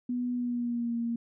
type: tone with pitch glide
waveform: sine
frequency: 245.9 to 233.6 Hz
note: B3 to A#3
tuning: -7 to +4 cents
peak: -28 dBFS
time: 0.09-1.16 s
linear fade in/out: 5 ms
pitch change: -89 cents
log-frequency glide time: 0.33-0.96 s
effects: none